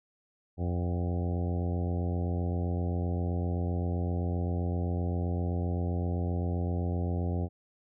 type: harmonic tone with a mistuned harmonic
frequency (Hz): 87.7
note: F2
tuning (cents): +8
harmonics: 1 / 2 / 3 / 4 / 5 / 6 / 7 / 8 / 9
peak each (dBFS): -29 / -35 / -39 / -41 / -43 / -45 / -46 / -47 / -48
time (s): 0.57-7.49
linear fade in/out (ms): 50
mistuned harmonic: 8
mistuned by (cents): +40
effects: none